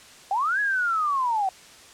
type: linear two-way sweep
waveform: sine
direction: up then down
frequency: 740 to 1694 to 740 Hz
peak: -21 dBFS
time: 0.31-1.49 s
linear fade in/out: 2 ms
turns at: 0.6 s
effects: white hiss -48 dBFS RMS until 1.93 s + low-pass 8000 Hz 12 dB/octave